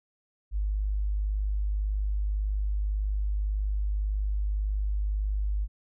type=tone; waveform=sine; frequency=50.9 Hz; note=G#1; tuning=34 cents flat; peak=-25 dBFS; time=0.51-5.68 s; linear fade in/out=50 ms; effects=none

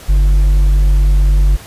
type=tone with hard clipping; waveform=sine; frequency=48.15 Hz; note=G1; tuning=30 cents flat; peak=-8 dBFS; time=0.08-1.57 s; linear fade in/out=20 ms; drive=4 dB; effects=pink hiss -35 dBFS RMS until 1.66 s + resampled to 32000 Hz

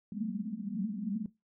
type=band-pass noise; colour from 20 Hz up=pink; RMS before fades=-36 dBFS; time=0.12-1.26 s; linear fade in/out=2 ms; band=190 to 230 Hz; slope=96 dB/octave; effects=noise-tail reverb RT60 0.2 s tail -18 dB re dry

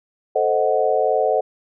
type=chord; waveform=sine; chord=A diminished seventh; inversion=none; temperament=equal; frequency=440 / 523.3 / 622.3 / 740 Hz; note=A4 / C5 / Eb5 / Gb5; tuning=0 / 0 / 0 / 0 cents; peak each=-21 dBFS; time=0.35-1.41 s; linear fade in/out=10 ms; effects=none

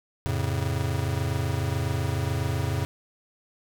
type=chord; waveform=square; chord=F augmented; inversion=none; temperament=just; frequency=87.31 / 109.13 / 136.42 Hz; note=F2 / A2 / C#3; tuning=0 / -14 / -27 cents; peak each=-30 dBFS; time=0.26-2.85 s; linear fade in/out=0 ms; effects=none

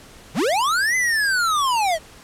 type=linear two-way sweep; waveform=square; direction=up then down; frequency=108.4 to 2052 to 606 Hz; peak=-18 dBFS; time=0.34-1.99 s; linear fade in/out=50 ms; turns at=0.96 s; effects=pink hiss -45 dBFS RMS until 2.23 s + low-pass 11000 Hz 12 dB/octave

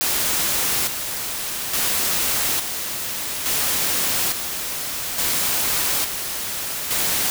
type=noise with tremolo; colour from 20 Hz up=white; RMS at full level=-21 dBFS; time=0.01-7.3 s; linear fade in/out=0 ms; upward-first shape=square; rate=0.58 Hz; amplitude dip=50%; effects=none

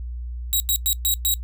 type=tone bursts at uneven times; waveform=5% pulse; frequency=3834 Hz; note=A#7; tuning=48 cents sharp; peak=-10 dBFS; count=5; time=0.53-0.6 / 0.69-0.76 / 0.86-0.93 / 1.05-1.14 / 1.25-1.34 s; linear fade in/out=0 ms; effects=noise-tail reverb RT60 0.1 s tail -20 dB re dry + added 60 Hz sine -28 dBFS peak until 1.43 s

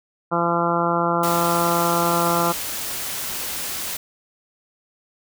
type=harmonic tone; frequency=170.7 Hz; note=F3; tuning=39 cents flat; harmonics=1 / 2 / 3 / 4 / 5 / 6 / 7 / 8; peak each=-26 / -26 / -26 / -26 / -26 / -26 / -26 / -26 dBFS; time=0.31-2.53 s; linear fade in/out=20 ms
type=noise; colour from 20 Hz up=white; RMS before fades=-28 dBFS; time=1.23-3.97 s; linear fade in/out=5 ms
effects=none

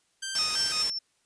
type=tone with vibrato; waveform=10% pulse; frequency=1396.9 Hz; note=F6; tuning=in tune; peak=-23 dBFS; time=0.22-0.83 s; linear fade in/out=10 ms; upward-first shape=square; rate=3 Hz; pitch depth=200 cents each way
type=noise; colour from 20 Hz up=white; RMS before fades=-35 dBFS; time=0.35-0.9 s; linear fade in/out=2 ms
type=tone with tremolo; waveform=sine; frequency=5390 Hz; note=E8; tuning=38 cents sharp; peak=-24 dBFS; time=0.35-0.99 s; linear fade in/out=10 ms; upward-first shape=sine; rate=4.7 Hz; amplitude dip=55%
effects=white hiss -70 dBFS RMS until 1.25 s + resampled to 22050 Hz

